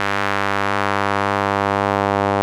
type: tone with band-pass filter sweep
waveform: sawtooth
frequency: 99.8 Hz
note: G2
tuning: 32 cents sharp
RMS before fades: -19 dBFS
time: 0-2.42 s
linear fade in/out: 0 ms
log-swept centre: 1600 to 790 Hz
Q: 1.2
effects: none